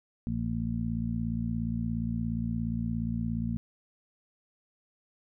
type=harmonic tone; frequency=57.1 Hz; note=A#1; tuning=35 cents flat; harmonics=1 / 2 / 3 / 4; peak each=-37 / -34 / -35 / -32 dBFS; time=0.27-3.57 s; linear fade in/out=0 ms; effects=none